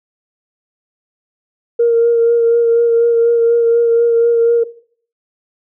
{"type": "tone with vibrato", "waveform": "sine", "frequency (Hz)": 466.2, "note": "A#4", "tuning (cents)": 0, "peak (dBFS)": -7, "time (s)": [1.79, 4.64], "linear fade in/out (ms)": 10, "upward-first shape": "sine", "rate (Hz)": 4.1, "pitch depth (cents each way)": 17, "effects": ["noise-tail reverb RT60 0.5 s tail -17 dB re dry", "tanh soft clip ceiling -3 dBFS"]}